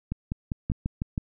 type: two click trains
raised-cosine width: 5 ms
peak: -15 / -16 dBFS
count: 4 / 4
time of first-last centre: 0.7-1.178 / 0.12-0.718 s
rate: 6.27 / 5.02 Hz
effects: none